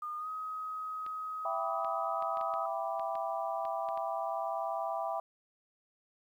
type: tone with pitch glide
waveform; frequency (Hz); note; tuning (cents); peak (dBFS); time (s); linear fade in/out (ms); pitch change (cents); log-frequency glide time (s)
sine; 1218 to 1263.9; D#6 to D#6; -37 to +27; -36; 0.02-2.66; 5; +64; 0.18-0.28
type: clicks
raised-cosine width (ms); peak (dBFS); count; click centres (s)
0.3; -34; 11; 1.064 / 1.847 / 2.224 / 2.372 / 2.412 / 2.539 / 2.996 / 3.154 / 3.652 / 3.888 / 3.975
type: chord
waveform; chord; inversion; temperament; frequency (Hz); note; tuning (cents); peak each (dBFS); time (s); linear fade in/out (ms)
sine; E minor seventh; none; equal with one note detuned; 663.5 / 784 / 987.8 / 1174.7; E5 / G5 / B5 / D6; +11 / 0 / 0 / 0; -36 / -37 / -40 / -41; 1.45-5.2; 2
effects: 11-bit